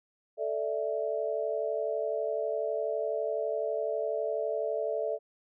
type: chord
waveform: sine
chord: A suspended fourth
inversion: none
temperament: equal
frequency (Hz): 440 / 587.3 / 659.3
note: A4 / D5 / E5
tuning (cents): 0 / 0 / 0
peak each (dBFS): -33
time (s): 0.37-5.19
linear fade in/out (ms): 50
effects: none